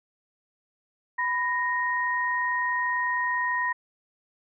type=tone pair together; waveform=sine; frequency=993.8 / 1864.7 Hz; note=B5 / A#6; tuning=+11 / 0 cents; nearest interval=major seventh; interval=1089 cents; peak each=-27 / -26 dBFS; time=1.18-3.73 s; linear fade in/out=10 ms; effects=none